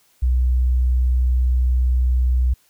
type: tone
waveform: sine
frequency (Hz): 62.5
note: B1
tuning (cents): +21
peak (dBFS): -14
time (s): 0.22-2.54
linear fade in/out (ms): 10
effects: white hiss -59 dBFS RMS until 2.69 s